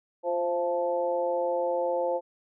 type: harmonic tone with a mistuned harmonic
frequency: 174.6 Hz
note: F3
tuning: in tune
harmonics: 2 / 3 / 4 / 5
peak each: -35 / -26 / -34 / -33 dBFS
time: 0.23-2.21 s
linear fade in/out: 50 ms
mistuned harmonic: 4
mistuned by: -34 cents
effects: none